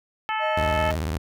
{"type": "harmonic tone", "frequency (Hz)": 435.6, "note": "A4", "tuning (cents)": -17, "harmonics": [2, 3, 4, 5, 6, 7], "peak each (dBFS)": [-26, -30, -32, -34, -36, -37], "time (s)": [0.29, 0.91], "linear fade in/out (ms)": 0}
{"type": "tone", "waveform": "triangle", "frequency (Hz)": 622.3, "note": "D#5", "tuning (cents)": 0, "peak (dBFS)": -23, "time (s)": [0.39, 0.97], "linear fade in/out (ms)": 50}
{"type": "tone with vibrato", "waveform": "sawtooth", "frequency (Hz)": 78.7, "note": "D#2", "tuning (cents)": 20, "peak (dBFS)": -21, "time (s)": [0.57, 1.18], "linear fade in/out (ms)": 5, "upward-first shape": "square", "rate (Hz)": 18, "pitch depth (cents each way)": 200}
{"effects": []}